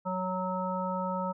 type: harmonic tone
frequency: 185 Hz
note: F#3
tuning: in tune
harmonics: 1 / 3 / 5 / 7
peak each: -34 / -35 / -34 / -37 dBFS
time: 0.05-1.33 s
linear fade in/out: 20 ms
effects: none